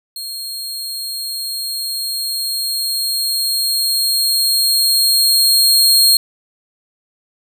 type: tone with level ramp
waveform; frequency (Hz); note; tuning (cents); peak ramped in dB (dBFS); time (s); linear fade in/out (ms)
sawtooth; 4246; C8; +25; -22 to -5; 0.16-6.17; 2
effects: none